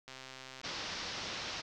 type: click train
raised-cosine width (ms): 0.2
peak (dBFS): -30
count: 71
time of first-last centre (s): 0.08-0.614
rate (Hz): 131
type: low-pass noise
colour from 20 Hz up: white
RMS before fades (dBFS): -41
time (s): 0.63-1.62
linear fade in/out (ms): 20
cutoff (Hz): 5700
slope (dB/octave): 48
effects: none